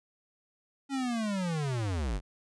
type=linear sweep; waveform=square; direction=down; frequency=279.5 to 40 Hz; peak=-30 dBFS; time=0.89-2.21 s; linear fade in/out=50 ms; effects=resampled to 22050 Hz